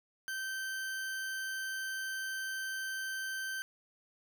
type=tone; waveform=40% pulse; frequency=1552 Hz; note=G6; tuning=18 cents flat; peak=-35 dBFS; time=0.28-3.62 s; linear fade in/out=0 ms; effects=none